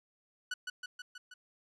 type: tone with echo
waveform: sawtooth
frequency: 1480 Hz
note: F#6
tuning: in tune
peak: -30 dBFS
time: 0.51-0.54 s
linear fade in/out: 5 ms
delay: 160 ms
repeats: 5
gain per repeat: -3 dB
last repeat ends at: 1.34 s
effects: low-pass 7000 Hz 12 dB/octave